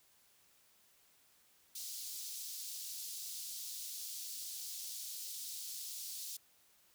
pink high-pass noise, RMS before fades -45 dBFS, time 1.75-6.37 s, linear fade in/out 5 ms, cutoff 4200 Hz, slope 24 dB/octave, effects white hiss -69 dBFS RMS until 6.94 s

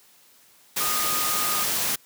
sine tone in noise, 1234 Hz, D#6, 15 cents flat, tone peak -29 dBFS, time 0.8-1.64 s, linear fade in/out 10 ms, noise white, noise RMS -25 dBFS, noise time 0.76-1.96 s, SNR -7 dB, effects white hiss -56 dBFS RMS until 2.05 s + high-pass 100 Hz 12 dB/octave

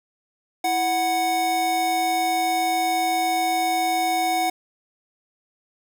square tone pair together, 329.6 / 739.9 Hz, E4 / F#5, 0 / 0 cents, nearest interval octave + major second, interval 1400 cents, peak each -30 / -21 dBFS, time 0.64-4.5 s, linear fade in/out 5 ms, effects none

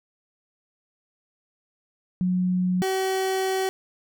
sine / 30% pulse tone pair in turn, 182.1 / 380.2 Hz, F#3 / F#4, -27 / +47 cents, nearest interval octave + minor second, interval 1274 cents, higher second, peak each -20 dBFS, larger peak neither, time 2.21-2.82 / 2.82-3.69 s, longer second, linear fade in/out 0 ms, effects none

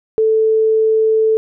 sine tone, 440 Hz, A4, in tune, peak -10 dBFS, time 0.18-1.37 s, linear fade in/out 0 ms, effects none

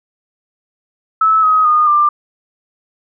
sine tone with pitch steps, 1303 / 1263.7 / 1225.6 / 1188.7 Hz, E6 / D#6 / D#6 / D6, -20 / +26 / -27 / +21 cents, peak -8 dBFS, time 1.21-2.09 s, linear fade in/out 5 ms, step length 220 ms, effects none

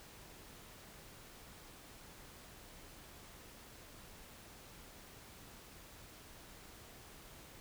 silence, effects pink hiss -56 dBFS RMS until 7.6 s

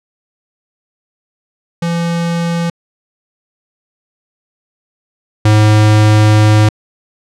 square tone pair in turn, 169.6 / 106.84 Hz, E3 / G#2, +50 / +50 cents, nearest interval minor sixth, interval 800 cents, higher first, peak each -14 / -6 dBFS, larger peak second, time 1.82-2.7 / 5.45-6.69 s, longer second, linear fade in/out 5 ms, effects low-pass 8000 Hz 12 dB/octave

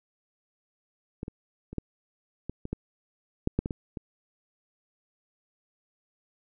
clicks, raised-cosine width 3 ms, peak -21 / -24 / -27 / -16 / -20 / -22 / -17 / -11 / -11 / -17 / -19 / -22 dBFS, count 12, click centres 1.231 / 1.281 / 1.73 / 1.783 / 2.496 / 2.654 / 2.73 / 3.474 / 3.59 / 3.659 / 3.708 / 3.972 s, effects none

